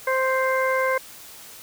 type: harmonic tone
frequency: 523.3 Hz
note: C5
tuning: in tune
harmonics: 1 / 2 / 3 / 4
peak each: -22 / -25 / -27 / -28 dBFS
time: 0.07-0.98 s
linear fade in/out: 5 ms
effects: white hiss -43 dBFS RMS until 1.62 s